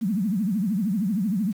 sine tone with vibrato, 201.9 Hz, G#3, 49 cents flat, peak -21 dBFS, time 0.01-1.53 s, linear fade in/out 20 ms, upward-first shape triangle, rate 13 Hz, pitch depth 290 cents each way, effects 8-bit

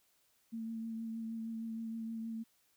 sine tone with vibrato, 225.6 Hz, A3, 44 cents sharp, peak -38 dBFS, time 0.52-2.44 s, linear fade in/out 20 ms, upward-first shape triangle, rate 6.4 Hz, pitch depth 22 cents each way, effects white hiss -73 dBFS RMS until 2.76 s

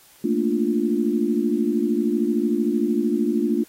sine chord, Bb major seventh, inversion third, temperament equal, 220 / 233.1 / 293.7 / 349.2 Hz, A3 / Bb3 / D4 / F4, 0 / 0 / 0 / 0 cents, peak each -24 dBFS, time 0.24-3.64 s, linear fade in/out 5 ms, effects white hiss -52 dBFS RMS until 3.68 s + AAC 48 kbps

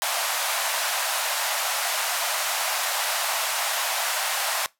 pink band-pass noise, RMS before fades -26 dBFS, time 0.02-4.66 s, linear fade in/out 0 ms, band 620 to 15000 Hz, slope 48 dB/octave, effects noise-tail reverb RT60 0.2 s tail -22 dB re dry

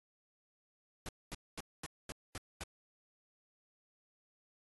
pink noise bursts, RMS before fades -43 dBFS, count 7, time 1.06-2.636 s, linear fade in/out 0 ms, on 28 ms, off 230 ms, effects AAC 32 kbps

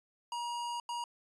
square tone bursts at uneven times, 952 Hz, A#5, 36 cents sharp, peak -36 dBFS, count 2, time 0.32-0.8 / 0.89-1.04 s, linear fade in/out 2 ms, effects resampled to 22050 Hz

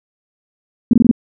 sine tone bursts, 235.6 Hz, A#3, 19 cents sharp, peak -5 dBFS, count 5, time 0.91-1.113 s, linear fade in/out 2 ms, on 23 ms, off 22 ms, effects none

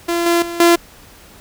sawtooth tone with level steps, 341.8 Hz, F4, 37 cents flat, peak -12 / -8 / -20 / -4 dBFS, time 0.08-0.76 s, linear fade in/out 10 ms, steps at 0.26 / 0.42 / 0.6 s, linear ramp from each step 2 ms, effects pink hiss -43 dBFS RMS until 1.4 s

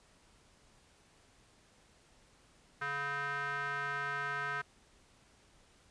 square tone with band-pass filter, 141.6 Hz, C#3, 37 cents sharp, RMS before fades -37 dBFS, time 2.81-4.62 s, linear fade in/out 10 ms, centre 1500 Hz, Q 4.4, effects pink hiss -65 dBFS RMS until 5.9 s + resampled to 22050 Hz

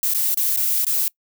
violet noise with dropouts, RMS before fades -20 dBFS, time 0.03-1.08 s, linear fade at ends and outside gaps 1 ms, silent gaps 0.137-0.147 / 0.344-0.372 / 0.563-0.572 / 0.847-0.867 s, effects noise-tail reverb RT60 0.1 s tail -24 dB re dry

